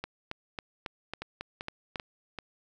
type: two click trains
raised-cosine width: 0.3 ms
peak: -21 / -19 dBFS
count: 4 / 8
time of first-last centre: 1.22-2.387 / 0.04-1.958 s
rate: 2.57 / 3.65 Hz
effects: none